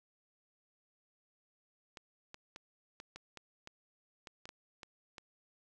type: clicks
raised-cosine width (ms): 0.2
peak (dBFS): -30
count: 12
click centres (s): 1.972 / 2.344 / 2.561 / 3.001 / 3.16 / 3.373 / 3.674 / 4.272 / 4.455 / 4.491 / 4.832 / 5.182
effects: none